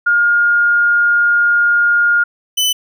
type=tone pair in turn; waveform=sine / sawtooth; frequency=1419 / 3007 Hz; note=F6 / F#7; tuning=+27 / +27 cents; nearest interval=octave + minor second; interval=1300 cents; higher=second; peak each=-9 dBFS; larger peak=neither; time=0.06-2.24 / 2.57-2.73 s; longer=first; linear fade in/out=10 ms; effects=none